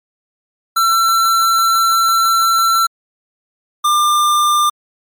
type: tone pair in turn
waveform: square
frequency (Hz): 1347 / 1195.8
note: E6 / D6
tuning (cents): +37 / +31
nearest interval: major second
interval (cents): 206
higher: first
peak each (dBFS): -11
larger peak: neither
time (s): 0.76-2.87 / 3.84-4.7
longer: first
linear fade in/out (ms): 10
effects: MP3 96 kbps